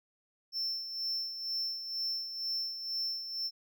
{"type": "tone with tremolo", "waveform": "triangle", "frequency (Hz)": 5360, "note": "E8", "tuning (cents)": 28, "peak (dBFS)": -30, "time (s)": [0.52, 3.51], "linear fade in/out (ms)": 50, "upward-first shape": "sine", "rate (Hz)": 2.1, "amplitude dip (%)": 60, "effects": []}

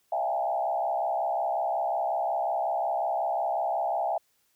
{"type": "tone with frequency modulation", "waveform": "sine", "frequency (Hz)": 740, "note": "F#5", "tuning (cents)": 0, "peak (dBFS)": -25, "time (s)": [0.12, 4.18], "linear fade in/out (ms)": 5, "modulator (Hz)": 65.5, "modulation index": 1.7, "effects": ["white hiss -70 dBFS RMS until 4.55 s"]}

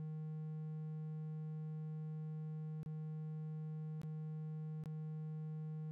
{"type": "tone with dropouts", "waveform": "triangle", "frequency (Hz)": 155.56, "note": "D#3", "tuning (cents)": 0, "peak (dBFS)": -40, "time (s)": [0, 5.91], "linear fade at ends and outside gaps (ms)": 0, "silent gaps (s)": [[2.831, 2.861], [4.016, 4.033], [4.838, 4.858]], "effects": []}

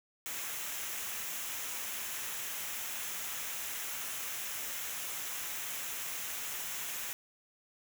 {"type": "noise with comb filter", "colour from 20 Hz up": "white", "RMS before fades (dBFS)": -39, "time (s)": [0.26, 7.13], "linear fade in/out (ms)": 0, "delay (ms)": 0.22, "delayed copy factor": -0.5, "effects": []}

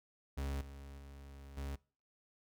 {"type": "tone with level steps", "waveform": "40% pulse", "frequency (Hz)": 69.3, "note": "C#2", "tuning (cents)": 0, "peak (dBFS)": [-36, -48, -50, -39], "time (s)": [0.37, 1.76], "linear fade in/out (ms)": 10, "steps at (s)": [0.61, 0.98, 1.57], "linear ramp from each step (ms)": 5, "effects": ["noise-tail reverb RT60 0.4 s tail -23 dB re dry"]}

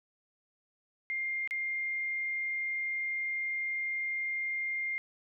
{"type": "tone with dropouts", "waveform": "sine", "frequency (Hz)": 2112, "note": "C7", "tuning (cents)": 16, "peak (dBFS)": -31, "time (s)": [1.1, 4.98], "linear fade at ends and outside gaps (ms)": 0, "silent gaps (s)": [1.475, 1.509], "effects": []}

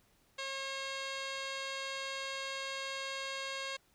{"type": "tone with low-pass filter", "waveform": "10% pulse", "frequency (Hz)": 541, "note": "C#5", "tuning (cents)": -42, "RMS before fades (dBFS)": -40, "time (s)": [0.38, 3.77], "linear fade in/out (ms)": 10, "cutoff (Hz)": 5300, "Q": 5.5, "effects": ["pink hiss -70 dBFS RMS until 3.94 s"]}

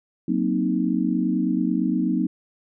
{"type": "chord", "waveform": "sine", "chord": "C half-diminished seventh", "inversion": "second", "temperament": "equal", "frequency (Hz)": [185, 233.1, 261.6, 311.1], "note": ["Gb3", "Bb3", "C4", "Eb4"], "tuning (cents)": [0, 0, 0, 0], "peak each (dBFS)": -25, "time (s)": [0.28, 2.27], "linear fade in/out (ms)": 5, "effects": []}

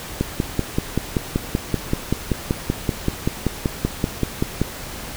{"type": "click train", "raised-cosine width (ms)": 3, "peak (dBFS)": -5, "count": 24, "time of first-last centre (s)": [0.21, 4.616], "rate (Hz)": 5.22, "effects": ["pink hiss -33 dBFS RMS until 5.16 s"]}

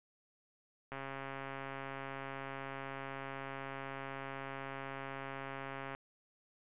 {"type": "click train", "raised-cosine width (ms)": 0.5, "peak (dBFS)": -28, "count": 685, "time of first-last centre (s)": [0.92, 5.949], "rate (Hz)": 136, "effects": ["resampled to 8000 Hz"]}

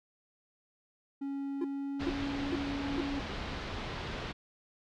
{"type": "tone with pitch glide", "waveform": "triangle", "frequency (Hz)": [277.2, 280.7], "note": ["C#4", "C#4"], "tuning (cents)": [0, 22], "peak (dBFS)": -32, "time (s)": [1.21, 3.2], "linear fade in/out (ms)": 10, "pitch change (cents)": 22, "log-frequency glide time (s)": [1.63, 2.45]}
{"type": "tone bursts", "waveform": "triangle", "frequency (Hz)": 342.4, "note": "F4", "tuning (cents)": -34, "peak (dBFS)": -28, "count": 4, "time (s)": [1.61, 3.01], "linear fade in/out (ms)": 5, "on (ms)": 35, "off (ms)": 420}
{"type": "low-pass noise", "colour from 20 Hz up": "pink", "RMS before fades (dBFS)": -39, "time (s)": [1.99, 4.33], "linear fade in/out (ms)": 20, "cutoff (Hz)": 4300, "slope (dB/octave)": 24}
{"effects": []}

